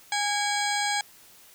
harmonic tone with a mistuned harmonic, 822 Hz, G#5, 18 cents flat, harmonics 1 / 2 / 3 / 4 / 5 / 6 / 8 / 9 / 10, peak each -28 / -31 / -33 / -34 / -35 / -36 / -37 / -38 / -38 dBFS, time 0.12-1.01 s, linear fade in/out 2 ms, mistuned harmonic 3, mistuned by -140 cents, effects white hiss -53 dBFS RMS until 1.54 s

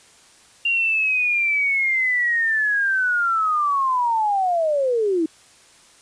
sine linear sweep, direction down, 2786 to 307.7 Hz, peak -17 dBFS, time 0.65-5.26 s, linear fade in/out 5 ms, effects white hiss -51 dBFS RMS until 6.01 s + resampled to 22050 Hz

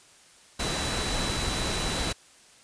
sine tone in noise, 3951 Hz, B7, in tune, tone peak -35 dBFS, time 0.59-2.13 s, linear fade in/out 10 ms, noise pink, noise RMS -29 dBFS, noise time 0.59-2.13 s, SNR -9 dB, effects white hiss -55 dBFS RMS until 2.63 s + resampled to 22050 Hz

